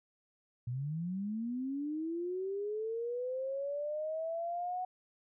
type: linear sweep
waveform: sine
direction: up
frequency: 116.9 to 740 Hz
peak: -34 dBFS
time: 0.67-4.85 s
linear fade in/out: 5 ms
effects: none